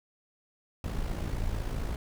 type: noise with amplitude modulation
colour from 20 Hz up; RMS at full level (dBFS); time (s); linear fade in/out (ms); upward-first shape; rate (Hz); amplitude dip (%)
brown; -30; 0.84-1.96; 2; sine; 55.4; 55
effects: none